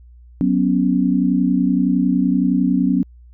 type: chord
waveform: sine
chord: F# suspended fourth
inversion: none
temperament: just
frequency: 185 / 246.7 / 277.5 Hz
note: F#3 / B3 / C#4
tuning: 0 / -2 / +2 cents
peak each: -18 dBFS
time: 0.41-3.03 s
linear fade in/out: 0 ms
effects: added 60 Hz sine -41 dBFS peak until 3.33 s